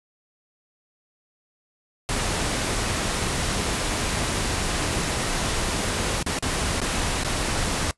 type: noise with dropouts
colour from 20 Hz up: pink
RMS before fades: -25 dBFS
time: 2.09-7.91 s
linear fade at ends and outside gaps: 0 ms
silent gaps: 6.228-6.263 / 6.388-6.425 / 6.802-6.816 / 7.235-7.247 s
effects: noise-tail reverb RT60 0.1 s tail -20 dB re dry + resampled to 24000 Hz